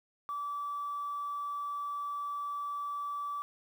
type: tone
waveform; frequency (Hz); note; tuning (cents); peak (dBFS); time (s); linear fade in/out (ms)
sine; 1156; D6; -28; -33; 0.29-3.42; 0
effects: tanh soft clip ceiling -30 dBFS + 10-bit